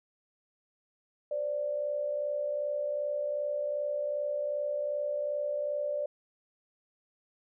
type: tone pair together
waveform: sine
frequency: 523.3 / 585.9 Hz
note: C5 / D5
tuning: 0 / -4 cents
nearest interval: major second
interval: 196 cents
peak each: -38 / -30 dBFS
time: 1.31-6.06 s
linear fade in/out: 5 ms
effects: none